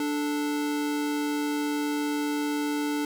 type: tone pair together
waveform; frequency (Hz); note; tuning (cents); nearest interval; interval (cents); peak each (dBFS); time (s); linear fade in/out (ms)
square; 293.7 / 438.8; D4 / A4; 0 / -5; perfect fifth; 695; -27 / -36; 0-3.05; 2
effects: none